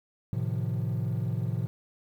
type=chord; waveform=triangle; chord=F dominant seventh; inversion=first; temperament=equal with one note detuned; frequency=110 / 129.83 / 155.56 / 174.61 Hz; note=A2 / C3 / Eb3 / F3; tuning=0 / -13 / 0 / 0 cents; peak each=-28 / -29 / -34 / -33 dBFS; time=0.33-1.67 s; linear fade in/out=0 ms; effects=tanh soft clip ceiling -19 dBFS + 10-bit